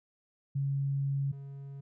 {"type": "tone pair in turn", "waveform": ["sine", "triangle"], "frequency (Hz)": [138.59, 138.59], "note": ["C#3", "C#3"], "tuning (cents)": [0, 0], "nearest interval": "unison", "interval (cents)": 0, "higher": "neither", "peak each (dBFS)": [-28, -39], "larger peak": "first", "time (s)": [[0.55, 1.32], [1.32, 1.81]], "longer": "first", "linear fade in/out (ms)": 10, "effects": []}